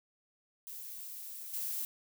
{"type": "noise with level steps", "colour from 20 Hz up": "violet", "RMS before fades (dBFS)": [-45, -37], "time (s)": [0.67, 1.85], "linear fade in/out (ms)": 0, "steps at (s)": 1.53, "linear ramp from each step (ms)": 10, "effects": []}